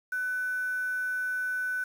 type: tone with quantisation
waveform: sine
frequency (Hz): 1500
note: F#6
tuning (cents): +23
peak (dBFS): -28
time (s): 0.12-1.84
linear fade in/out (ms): 5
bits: 8
effects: none